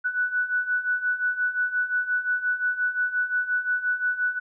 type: beating tone pair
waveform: sine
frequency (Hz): 1480 / 1485.7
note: F#6 / F#6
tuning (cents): 0 / +7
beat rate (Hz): 5.7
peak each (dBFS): -28 / -24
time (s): 0.04-4.4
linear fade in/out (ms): 20
effects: none